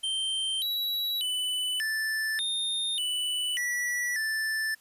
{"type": "tone with pitch steps", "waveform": "square", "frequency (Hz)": [3130, 3903, 2993, 1758, 3654, 2976, 1949, 1760], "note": ["G7", "B7", "F#7", "A6", "A#7", "F#7", "B6", "A6"], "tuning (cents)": [-3, -21, 19, -2, -35, 9, -23, 0], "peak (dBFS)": -28, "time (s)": [0.03, 4.75], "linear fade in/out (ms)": 10, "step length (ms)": 590, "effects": ["white hiss -61 dBFS RMS until 4.8 s", "resampled to 32000 Hz"]}